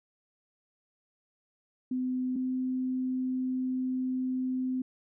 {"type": "tone pair in turn", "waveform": "sine", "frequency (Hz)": [254.7, 256.8], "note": ["C4", "C4"], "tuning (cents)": [-46, -32], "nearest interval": "unison", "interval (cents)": 14, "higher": "second", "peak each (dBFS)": -28, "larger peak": "neither", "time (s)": [[1.91, 2.36], [2.36, 4.82]], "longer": "second", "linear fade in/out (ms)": 5, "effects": []}